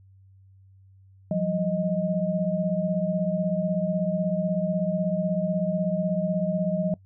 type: tone cluster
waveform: sine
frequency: 172.6 / 188.8 / 623 Hz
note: F3 / F#3 / D#5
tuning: -20 / +35 / +2 cents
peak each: -27 dBFS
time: 1.31-6.94 s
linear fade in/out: 2 ms
effects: noise-tail reverb RT60 0.1 s tail -22 dB re dry + added 96 Hz sine -51 dBFS peak until 7.05 s